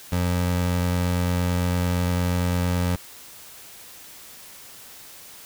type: tone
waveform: 25% pulse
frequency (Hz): 88.8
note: F2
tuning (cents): +29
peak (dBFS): -17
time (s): 0.12-2.96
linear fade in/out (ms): 5
effects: white hiss -44 dBFS RMS until 5.45 s